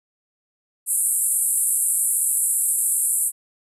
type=band-pass noise; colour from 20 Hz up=pink; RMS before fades=-21 dBFS; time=0.86-3.32 s; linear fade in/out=50 ms; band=8000 to 12000 Hz; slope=96 dB/octave; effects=none